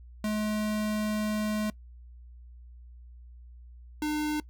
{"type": "tone pair in turn", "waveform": "square", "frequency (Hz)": [212.9, 301.7], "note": ["G#3", "D4"], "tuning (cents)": [43, 47], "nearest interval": "tritone", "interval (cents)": 604, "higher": "second", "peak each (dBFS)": -28, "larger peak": "neither", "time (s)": [[0.24, 1.7], [4.02, 4.4]], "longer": "first", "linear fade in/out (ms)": 2, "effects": ["noise-tail reverb RT60 0.1 s tail -22 dB re dry", "added 60 Hz sine -46 dBFS peak until 4.49 s"]}